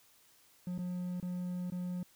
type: tone with dropouts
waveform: triangle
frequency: 179.4 Hz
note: F3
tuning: 47 cents sharp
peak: -33 dBFS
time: 0.67-2.03 s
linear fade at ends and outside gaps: 2 ms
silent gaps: 0.779-0.788 / 1.201-1.226 / 1.701-1.721 s
effects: white hiss -65 dBFS RMS until 2.15 s